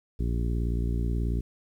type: harmonic tone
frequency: 58.4 Hz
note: A#1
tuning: 4 cents sharp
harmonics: 1 / 2 / 3 / 4 / 5 / 6 / 7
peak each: -26 / -32 / -36 / -38 / -40 / -42 / -43 dBFS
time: 0.19-1.41 s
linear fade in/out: 10 ms
effects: 10-bit